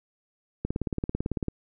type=click train; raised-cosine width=3 ms; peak=-15 dBFS; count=16; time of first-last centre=0.65-1.483 s; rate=18 Hz; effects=none